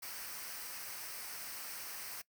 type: noise with comb filter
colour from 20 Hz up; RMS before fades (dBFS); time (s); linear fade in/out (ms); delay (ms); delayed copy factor
white; -45; 0.02-2.22; 10; 0.28; -0.55
effects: noise-tail reverb RT60 0.1 s tail -21 dB re dry